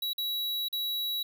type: tone with dropouts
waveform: square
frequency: 3900 Hz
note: B7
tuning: 23 cents flat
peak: -30 dBFS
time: 0.02-1.23 s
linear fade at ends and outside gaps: 5 ms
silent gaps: 0.133-0.18 / 0.685-0.727 s
effects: 11-bit